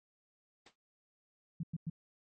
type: noise with exponential decay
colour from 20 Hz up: white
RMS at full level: -46 dBFS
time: 0.66-0.76 s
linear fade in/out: 5 ms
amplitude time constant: 20 ms
type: tone bursts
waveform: sine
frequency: 163.5 Hz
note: E3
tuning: 14 cents flat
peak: -34 dBFS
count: 3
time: 1.6-1.899 s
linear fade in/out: 5 ms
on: 33 ms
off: 100 ms
effects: low-pass 4000 Hz 12 dB/octave + MP3 32 kbps